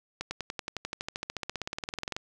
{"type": "accelerating click train", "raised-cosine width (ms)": 0.2, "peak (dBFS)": -16, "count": 30, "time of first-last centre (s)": [0.21, 2.165], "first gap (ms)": 100, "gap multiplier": 0.97, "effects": []}